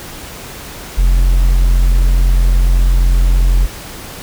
triangle tone, 44.03 Hz, F1, 15 cents sharp, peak -5 dBFS, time 0.97-3.67 s, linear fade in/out 20 ms, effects pink hiss -30 dBFS RMS until 4.22 s

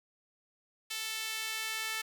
sawtooth tone with high-pass filter sweep, 440.5 Hz, A4, 2 cents sharp, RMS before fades -37 dBFS, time 0.9-2.02 s, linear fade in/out 10 ms, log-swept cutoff 2900 to 1900 Hz, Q 1.2, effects none

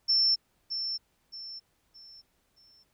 sine tone with echo, 5370 Hz, E8, 31 cents sharp, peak -21 dBFS, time 0.08-0.36 s, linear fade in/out 20 ms, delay 620 ms, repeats 4, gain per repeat -9 dB, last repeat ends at 2.84 s, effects pink hiss -72 dBFS RMS until 2.93 s

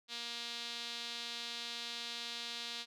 sawtooth tone with band-pass filter, 235.9 Hz, A#3, 21 cents sharp, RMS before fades -43 dBFS, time 0.08-2.86 s, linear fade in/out 50 ms, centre 3900 Hz, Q 2.9, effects none

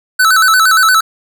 square tone with vibrato, 1405 Hz, F6, 10 cents sharp, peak -7 dBFS, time 0.19-1.01 s, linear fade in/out 10 ms, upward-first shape square, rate 8.6 Hz, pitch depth 120 cents each way, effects none

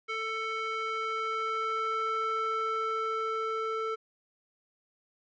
square tone with band-pass filter sweep, 443.3 Hz, A4, 13 cents sharp, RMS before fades -32 dBFS, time 0.08-3.96 s, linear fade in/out 20 ms, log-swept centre 1900 to 1000 Hz, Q 2.4, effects resampled to 16000 Hz

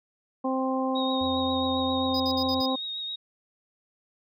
harmonic tone, 262.1 Hz, C4, 3 cents sharp, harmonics 1 / 2 / 3 / 4, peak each -27 / -30 / -32 / -33 dBFS, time 0.44-2.76 s, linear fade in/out 10 ms
sine tone with vibrato, 3754 Hz, A#7, 11 cents sharp, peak -31 dBFS, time 0.95-3.16 s, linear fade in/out 10 ms, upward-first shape triangle, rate 7.5 Hz, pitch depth 29 cents each way
triangle tone with pitch glide, 87.31 to 86.76 Hz, F2 to F2, 0 to -11 cents, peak -36 dBFS, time 1.21-2.61 s, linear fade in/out 0 ms, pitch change -11 cents, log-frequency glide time 1.52-2.05 s
triangle tone bursts, 4954 Hz, D#8, 8 cents flat, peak -28 dBFS, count 5, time 2.14-2.661 s, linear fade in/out 5 ms, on 61 ms, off 54 ms
effects none

